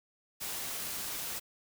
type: noise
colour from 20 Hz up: white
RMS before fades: -38 dBFS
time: 0.4-1.4 s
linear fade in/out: 20 ms
effects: none